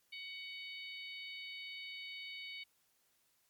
harmonic tone, 747 Hz, F#5, 16 cents sharp, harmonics 3 / 4 / 5 / 6, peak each -47 / -50 / -52 / -54 dBFS, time 0.12-2.64 s, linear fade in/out 10 ms, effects white hiss -75 dBFS RMS until 3.49 s + MP3 96 kbps

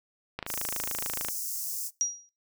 click train, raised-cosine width 0.3 ms, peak -17 dBFS, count 25, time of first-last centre 0.39-1.286 s, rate 26.8 Hz
white high-pass noise, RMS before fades -34 dBFS, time 0.46-1.91 s, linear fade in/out 50 ms, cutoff 5300 Hz, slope 48 dB/octave
sine tone with exponential decay, 5740 Hz, F8, 47 cents sharp, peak -20 dBFS, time 2.01-2.29 s, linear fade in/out 0 ms, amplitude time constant 60 ms
effects noise-tail reverb RT60 0.3 s tail -24 dB re dry

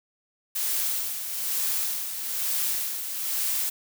blue noise with tremolo, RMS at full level -26 dBFS, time 0.55-3.7 s, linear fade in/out 10 ms, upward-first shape sine, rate 1.1 Hz, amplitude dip 55%, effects none

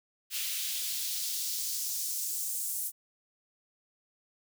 white noise with high-pass filter sweep, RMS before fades -34 dBFS, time 0.3-2.92 s, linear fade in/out 50 ms, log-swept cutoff 2700 to 8900 Hz, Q 1.4, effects none

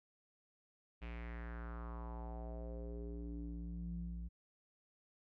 square tone with low-pass filter sweep, 58.27 Hz, A#1, in tune, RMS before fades -45 dBFS, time 1.01-4.29 s, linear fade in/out 20 ms, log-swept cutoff 2600 to 130 Hz, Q 3.6, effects none

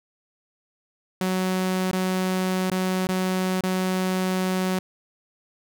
sawtooth tone with dropouts, 185.9 Hz, F#3, 8 cents sharp, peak -18 dBFS, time 1.21-4.79 s, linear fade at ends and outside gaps 2 ms, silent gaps 1.913-1.93 / 2.701-2.716 / 3.07-3.089 / 3.608-3.636 s, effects none

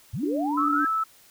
sine linear sweep, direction up, 82.41 to 1661.2 Hz, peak -27 dBFS, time 0.13-0.87 s, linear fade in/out 10 ms
sine tone with vibrato, 291.9 Hz, D4, 10 cents flat, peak -25 dBFS, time 0.23-0.85 s, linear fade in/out 5 ms, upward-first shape sine, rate 18 Hz, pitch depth 19 cents each way
sine tone, 1310 Hz, E6, 11 cents flat, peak -22 dBFS, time 0.57-1.04 s, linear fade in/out 10 ms
effects white hiss -55 dBFS RMS until 1.3 s

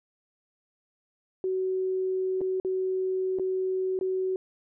sine tone with dropouts, 375 Hz, F#4, 23 cents sharp, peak -25 dBFS, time 1.44-4.36 s, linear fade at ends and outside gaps 1 ms, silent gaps 2.408-2.414 / 2.6-2.648 / 3.387-3.396 / 3.99-4.011 s, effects none

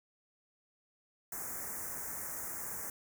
white band-stop noise, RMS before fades -41 dBFS, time 1.32-2.9 s, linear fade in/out 2 ms, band 2000 to 6100 Hz, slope 48 dB/octave, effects none

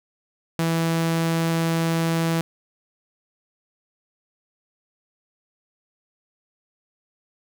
sawtooth tone pair in turn, 164.81 / 164.81 Hz, E3 / E3, 0 / 0 cents, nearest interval unison, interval 0 cents, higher neither, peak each -16 dBFS, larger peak neither, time 0.59-1.5 / 1.5-2.41 s, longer neither, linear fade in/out 0 ms, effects none

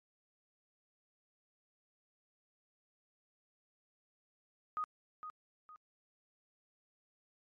sine tone with echo, 1244.5 Hz, D#6, in tune, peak -34 dBFS, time 4.77-4.84 s, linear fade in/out 0 ms, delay 460 ms, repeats 2, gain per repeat -9 dB, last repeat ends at 5.76 s, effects MP3 48 kbps

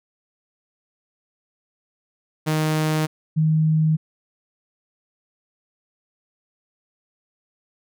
sawtooth / sine tone pair in turn, 155.56 / 157 Hz, D#3 / D#3, 0 / +16 cents, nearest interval unison, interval 16 cents, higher second, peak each -15 dBFS, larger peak neither, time 2.46-3.07 / 3.36-3.97 s, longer neither, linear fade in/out 20 ms, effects none

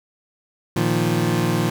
25% pulse chord, Bb suspended fourth, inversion none, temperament equal, 116.54 / 155.56 / 174.61 Hz, Bb2 / Eb3 / F3, 0 / 0 / 0 cents, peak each -19 dBFS, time 0.76-1.7 s, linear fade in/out 5 ms, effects none

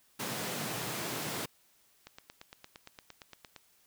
pink high-pass noise, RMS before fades -37 dBFS, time 0.19-1.46 s, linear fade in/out 10 ms, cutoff 110 Hz, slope 48 dB/octave
click train, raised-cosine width 0.2 ms, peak -29 dBFS, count 14, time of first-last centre 2.07-3.563 s, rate 8.71 Hz
effects white hiss -67 dBFS RMS until 3.86 s

